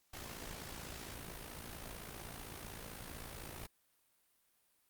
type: noise with amplitude modulation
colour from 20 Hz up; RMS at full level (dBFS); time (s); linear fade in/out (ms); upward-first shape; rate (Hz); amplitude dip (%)
pink; -45; 0.13-3.67; 10; sine; 55.7; 60
effects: white hiss -75 dBFS RMS until 4.89 s + Opus 48 kbps